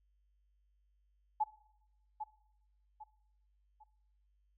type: tone with echo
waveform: sine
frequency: 855 Hz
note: A5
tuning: 50 cents flat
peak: -28 dBFS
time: 1.4-1.44 s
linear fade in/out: 10 ms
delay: 800 ms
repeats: 3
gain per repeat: -9 dB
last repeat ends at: 3.84 s
effects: noise-tail reverb RT60 0.9 s tail -20 dB re dry + added 50 Hz sine -70 dBFS peak until 4.57 s